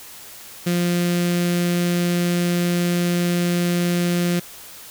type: tone with notch filter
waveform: sawtooth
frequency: 175 Hz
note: F3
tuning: 4 cents sharp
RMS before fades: -20 dBFS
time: 0.66-4.4 s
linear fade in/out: 10 ms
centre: 920 Hz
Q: 0.86
effects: white hiss -40 dBFS RMS until 4.9 s